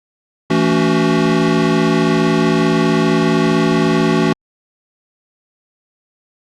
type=tone cluster; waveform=square; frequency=165.7 / 221.1 / 283.4 / 373.4 Hz; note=E3 / A3 / C#4 / F#4; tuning=+9 / +9 / +38 / +16 cents; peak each=-18 dBFS; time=0.5-4.33 s; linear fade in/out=5 ms; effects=low-pass 5000 Hz 12 dB/octave + Opus 48 kbps